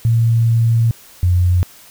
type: tone pair in turn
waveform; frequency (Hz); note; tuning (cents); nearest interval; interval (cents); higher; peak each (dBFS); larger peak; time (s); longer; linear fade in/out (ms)
sine; 115.1 / 89.27; A#2 / F2; -22 / +38; major third; 440; first; -10; neither; 0.05-0.91 / 1.23-1.63; first; 0
effects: white hiss -43 dBFS RMS until 1.9 s